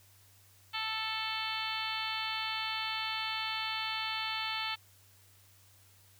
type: harmonic tone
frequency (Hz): 440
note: A4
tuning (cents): 0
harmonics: 2 / 3 / 4 / 5 / 6 / 7 / 8 / 9 / 10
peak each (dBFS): -41 / -41 / -44 / -42 / -41 / -40 / -42 / -48 / -43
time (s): 0.73-4.76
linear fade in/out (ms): 20
effects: added 97 Hz sine -63 dBFS peak until 6.19 s + white hiss -63 dBFS RMS until 6.19 s